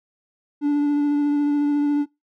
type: tone with vibrato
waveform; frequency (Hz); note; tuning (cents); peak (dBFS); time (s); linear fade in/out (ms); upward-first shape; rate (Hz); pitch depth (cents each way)
triangle; 290.7; D4; -18; -14; 0.61-2.06; 50; sine; 14; 14
effects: noise-tail reverb RT60 0.2 s tail -22 dB re dry + tanh soft clip ceiling -10 dBFS